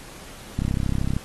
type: click train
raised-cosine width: 5 ms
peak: -11 dBFS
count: 20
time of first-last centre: 0.59-1.166 s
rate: 33 Hz
effects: pink hiss -43 dBFS RMS until 1.24 s + AAC 32 kbps